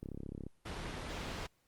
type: click train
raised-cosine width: 3 ms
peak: -30 dBFS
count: 16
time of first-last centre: 0.03-0.466 s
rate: 34.4 Hz
type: low-pass noise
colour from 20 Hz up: pink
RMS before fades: -42 dBFS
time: 0.65-1.47 s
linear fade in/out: 10 ms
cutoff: 4800 Hz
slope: 12 dB/octave
effects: pink hiss -75 dBFS RMS until 1.67 s + Opus 32 kbps